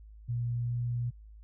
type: tone with pitch glide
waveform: sine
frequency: 119.6 to 120.57 Hz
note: A#2 to B2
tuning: +45 to -41 cents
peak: -29 dBFS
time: 0.28-1.11 s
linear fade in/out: 20 ms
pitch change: +14 cents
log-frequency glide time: 0.58-0.74 s
effects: added 53 Hz sine -48 dBFS peak until 1.43 s